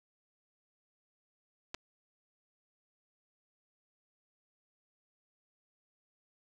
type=clicks; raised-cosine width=0.2 ms; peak=-23 dBFS; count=2; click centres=1.744 / 1.747 s; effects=none